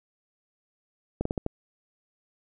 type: slowing click train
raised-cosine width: 2 ms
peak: -14 dBFS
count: 5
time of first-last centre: 1.21-1.464 s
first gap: 44 ms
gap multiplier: 1.25
effects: none